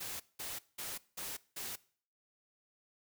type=noise bursts; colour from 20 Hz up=white; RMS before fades=-42 dBFS; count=5; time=0-1.76 s; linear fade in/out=10 ms; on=200 ms; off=190 ms; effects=noise-tail reverb RT60 0.5 s tail -21 dB re dry